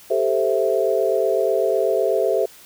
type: chord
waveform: sine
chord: A minor seventh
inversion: third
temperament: equal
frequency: 392 / 440 / 523.3 / 659.3 Hz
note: G4 / A4 / C5 / E5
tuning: 0 / 0 / 0 / 0 cents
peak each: -22 dBFS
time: 0.1-2.46 s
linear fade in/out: 10 ms
effects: white hiss -46 dBFS RMS until 2.65 s